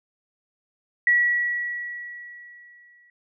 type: tone with exponential decay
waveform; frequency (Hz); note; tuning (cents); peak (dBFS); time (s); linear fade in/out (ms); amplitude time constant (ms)
sine; 1932; B6; -39; -14; 1.07-3.1; 2; 440
effects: none